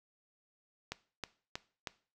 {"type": "click train", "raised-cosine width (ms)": 0.2, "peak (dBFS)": -20, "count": 4, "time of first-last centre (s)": [0.92, 1.872], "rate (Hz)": 3.15, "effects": ["noise-tail reverb RT60 0.4 s tail -18 dB re dry"]}